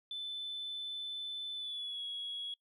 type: tone with pitch glide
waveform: sine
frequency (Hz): 3516 to 3336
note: A7 to G#7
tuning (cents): -2 to +7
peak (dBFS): -37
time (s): 0.11-2.54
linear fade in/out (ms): 2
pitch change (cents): -91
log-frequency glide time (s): 1.55-2.03
effects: noise-tail reverb RT60 0.1 s tail -24 dB re dry + tanh soft clip ceiling -34 dBFS